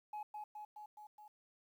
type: tone with echo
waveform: sine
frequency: 844 Hz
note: G#5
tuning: 28 cents sharp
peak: -39 dBFS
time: 0.13-0.23 s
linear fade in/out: 5 ms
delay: 210 ms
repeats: 5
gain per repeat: -3 dB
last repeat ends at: 1.28 s
effects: tanh soft clip ceiling -40 dBFS + 12-bit